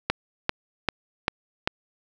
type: click train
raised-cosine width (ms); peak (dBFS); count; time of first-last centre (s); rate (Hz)
0.3; -5; 5; 0.1-1.675; 2.54
effects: none